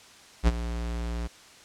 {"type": "tone with ADSR envelope", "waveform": "square", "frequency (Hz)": 58.27, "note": "A#1", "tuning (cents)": 0, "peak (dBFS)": -16, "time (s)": [0.43, 1.28], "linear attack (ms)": 44, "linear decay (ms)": 34, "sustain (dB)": -14, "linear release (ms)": 18, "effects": ["white hiss -51 dBFS RMS until 1.64 s", "low-pass 7000 Hz 12 dB/octave"]}